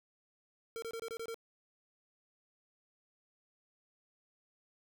square tone bursts, 456.6 Hz, A#4, 36 cents flat, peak -40 dBFS, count 7, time 0.76-1.344 s, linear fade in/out 0 ms, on 62 ms, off 25 ms, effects none

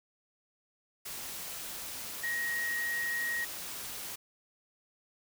sine tone in noise, 1887 Hz, A#6, 21 cents sharp, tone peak -31 dBFS, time 2.23-3.45 s, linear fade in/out 10 ms, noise white, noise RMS -41 dBFS, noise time 1.05-4.16 s, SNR +7 dB, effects none

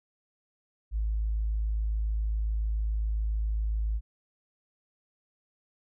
sine tone, 53.6 Hz, A1, 45 cents flat, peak -25 dBFS, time 0.91-4.01 s, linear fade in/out 50 ms, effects tanh soft clip ceiling -21 dBFS

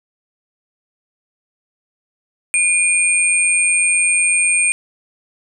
sine tone pair together, 2422 / 8636 Hz, D#7 / C#9, -47 / -46 cents, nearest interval octave + minor seventh, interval 2201 cents, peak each -15 dBFS, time 2.54-4.72 s, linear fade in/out 0 ms, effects none

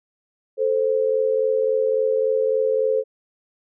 sine tone pair together, 439.7 / 523.3 Hz, A4 / C5, -1 / 0 cents, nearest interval minor third, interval 301 cents, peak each -20 dBFS, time 0.57-3.04 s, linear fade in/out 50 ms, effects none

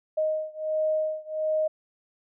sine beating tone pair, 622.3 / 623.7 Hz, D#5 / D#5, 0 / +4 cents, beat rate 1.4 Hz, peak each -27 / -28 dBFS, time 0.17-1.68 s, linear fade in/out 10 ms, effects none

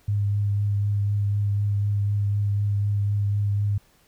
sine tone with vibrato, 102 Hz, G#2, 31 cents flat, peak -20 dBFS, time 0.08-3.78 s, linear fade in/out 5 ms, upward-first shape triangle, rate 4 Hz, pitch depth 18 cents each way, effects pink hiss -60 dBFS RMS until 4.07 s

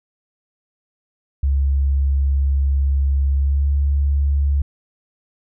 sine tone with pitch glide, 68.9 to 70.59 Hz, C#2 to C#2, -10 to +32 cents, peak -14 dBFS, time 1.43-4.62 s, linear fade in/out 5 ms, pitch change +42 cents, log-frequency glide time 3.36-3.69 s, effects none

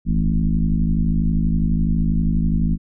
sine tone with frequency modulation, 109.9 Hz, A2, 2 cents flat, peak -15 dBFS, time 0.05-2.78 s, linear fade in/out 50 ms, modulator 52.2 Hz, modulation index 2.4, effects none

